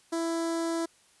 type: tone with notch filter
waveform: sawtooth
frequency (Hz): 331.6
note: E4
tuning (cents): +10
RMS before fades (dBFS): -30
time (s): 0.12-0.86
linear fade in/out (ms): 10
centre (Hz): 2600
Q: 0.93
effects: white hiss -62 dBFS RMS until 1.2 s + resampled to 24000 Hz